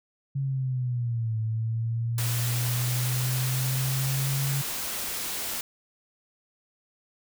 sine linear two-way sweep, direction down then up, 138.59 to 110 to 138.59 Hz, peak -25 dBFS, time 0.35-4.62 s, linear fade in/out 10 ms, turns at 1.38 s
white noise, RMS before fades -32 dBFS, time 2.18-5.61 s, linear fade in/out 2 ms
effects none

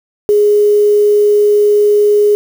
sine tone with quantisation, 415.2 Hz, G#4, in tune, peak -6 dBFS, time 0.29-2.35 s, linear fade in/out 0 ms, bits 5, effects none

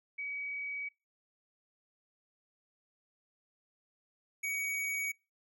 sine / square tone pair in turn, 2269 / 2255 Hz, C#7 / C#7, +40 / +29 cents, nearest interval unison, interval 11 cents, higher first, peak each -36 / -34 dBFS, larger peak second, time 0.18-0.89 / 4.43-5.12 s, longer first, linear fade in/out 10 ms, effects noise-tail reverb RT60 0.3 s tail -26 dB re dry

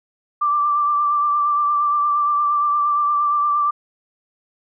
sine tone with vibrato, 1174.7 Hz, D6, in tune, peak -15 dBFS, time 0.41-3.71 s, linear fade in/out 10 ms, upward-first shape triangle, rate 8.6 Hz, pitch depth 29 cents each way, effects none

